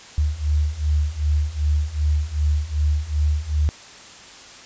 sine beating tone pair, 73.42 / 76.02 Hz, D2 / D#2, 0 / -40 cents, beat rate 2.6 Hz, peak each -22 / -20 dBFS, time 0.18-3.69 s, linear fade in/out 0 ms, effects white hiss -42 dBFS RMS until 4.65 s + resampled to 16000 Hz

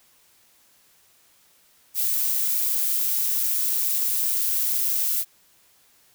violet noise with amplitude modulation, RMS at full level -22 dBFS, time 1.94-5.25 s, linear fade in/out 50 ms, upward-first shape sine, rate 126 Hz, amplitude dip 30%, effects white hiss -59 dBFS RMS until 6.14 s

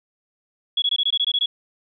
sine tone bursts, 3360 Hz, G#7, 19 cents sharp, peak -17 dBFS, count 10, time 0.77-1.46 s, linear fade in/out 5 ms, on 51 ms, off 20 ms, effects none

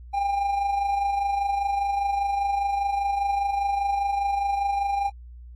triangle tone with amplitude modulation, 800 Hz, G5, 35 cents sharp, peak -18 dBFS, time 0.13-5.1 s, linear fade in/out 20 ms, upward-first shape sine, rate 25 Hz, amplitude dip 45%, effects added 60 Hz sine -40 dBFS peak until 5.55 s + AAC 48 kbps

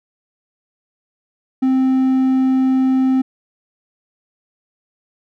triangle tone, 261.6 Hz, C4, in tune, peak -10 dBFS, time 1.62-3.22 s, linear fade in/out 10 ms, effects none

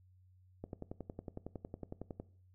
click train, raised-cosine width 2 ms, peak -29 dBFS, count 18, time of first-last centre 0.64-2.2 s, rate 10.9 Hz, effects noise-tail reverb RT60 0.5 s tail -19 dB re dry + added 92 Hz sine -62 dBFS peak until 2.54 s

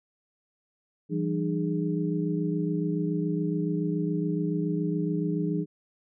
sine tone cluster, 167.1 / 194.2 / 301.2 / 413.6 Hz, E3 / G3 / D4 / G#4, +24 / -16 / +44 / -7 cents, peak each -28 / -33 / -30 / -34 dBFS, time 1.09-5.66 s, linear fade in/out 50 ms, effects none

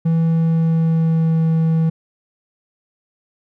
triangle tone with pitch glide, 164.1 to 161.93 Hz, E3 to E3, -8 to -31 cents, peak -11 dBFS, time 0.05-1.9 s, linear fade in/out 10 ms, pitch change -23 cents, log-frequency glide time 0.22-1.44 s, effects none

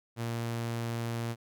sawtooth tone, 116.54 Hz, A#2, in tune, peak -28 dBFS, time 0.16-1.36 s, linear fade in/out 50 ms, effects none

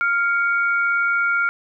sine tone pair together, 1396.9 / 2241 Hz, F6 / C#7, 0 / +18 cents, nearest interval minor sixth, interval 818 cents, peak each -17 / -25 dBFS, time 0.01-1.49 s, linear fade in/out 0 ms, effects none

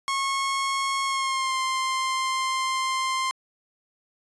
sawtooth tone with pitch glide, 1091 to 1049 Hz, C#6 to C6, -28 to +4 cents, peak -20 dBFS, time 0.08-3.31 s, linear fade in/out 0 ms, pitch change -68 cents, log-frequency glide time 1.05-1.57 s, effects resampled to 22050 Hz

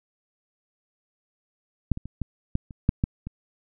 clicks, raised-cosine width 5 ms, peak -8 / -20 / -24 / -16 / -11 / -28 / -6 / -9 / -21 dBFS, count 9, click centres 1.917 / 1.974 / 2.056 / 2.217 / 2.554 / 2.708 / 2.891 / 3.039 / 3.27 s, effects none

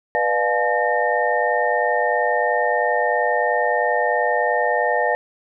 sine tone cluster, 489.9 / 600 / 703 / 855 / 1826 Hz, B4 / D5 / F5 / A5 / A#6, -14 / +37 / +11 / -50 / -36 cents, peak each -23 dBFS, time 0.15-5.15 s, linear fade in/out 0 ms, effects none

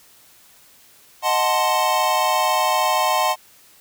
square chord, D# diminished seventh, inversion none, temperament equal, 622.3 / 740 / 880 / 1046.5 Hz, D#5 / F#5 / A5 / C6, 0 / 0 / 0 / 0 cents, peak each -25 / -23 / -23 / -22 dBFS, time 1.22-3.36 s, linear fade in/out 50 ms, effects white hiss -51 dBFS RMS until 3.8 s

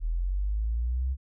sine linear sweep, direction up, 38.89 to 67.1 Hz, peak -25 dBFS, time 0-1.17 s, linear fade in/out 50 ms, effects none

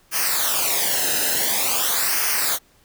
white noise with flanger, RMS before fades -21 dBFS, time 0.11-2.59 s, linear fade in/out 50 ms, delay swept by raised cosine 0.26 to 0.89 ms, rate 0.47 Hz, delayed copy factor -0.75, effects pink hiss -57 dBFS RMS until 2.84 s

